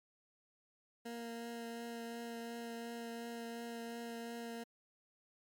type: tone with vibrato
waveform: 20% pulse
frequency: 233.1 Hz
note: A#3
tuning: in tune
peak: -38 dBFS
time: 1.05-4.64 s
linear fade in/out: 10 ms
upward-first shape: triangle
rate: 2.8 Hz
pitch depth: 14 cents each way
effects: MP3 96 kbps